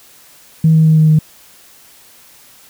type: tone with pitch steps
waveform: sine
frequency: 159.9 / 158.7 / 157.52 / 156.34 / 155.17 Hz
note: D#3 / D#3 / D#3 / D#3 / D#3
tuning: +48 / +35 / +22 / +9 / -4 cents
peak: -5 dBFS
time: 0.64-1.19 s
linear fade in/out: 5 ms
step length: 110 ms
effects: tanh soft clip ceiling -1 dBFS + white hiss -44 dBFS RMS until 2.69 s